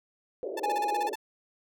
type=band-pass noise; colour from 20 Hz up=pink; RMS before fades=-36 dBFS; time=0.43-1.14 s; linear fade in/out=0 ms; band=350 to 580 Hz; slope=48 dB/octave
type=tone bursts; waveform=sawtooth; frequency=880 Hz; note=A5; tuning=in tune; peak=-29 dBFS; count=10; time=0.57-1.156 s; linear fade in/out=5 ms; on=28 ms; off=34 ms
type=tone; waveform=triangle; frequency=830.6 Hz; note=G#5; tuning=in tune; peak=-25 dBFS; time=0.63-1.08 s; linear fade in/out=5 ms
effects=none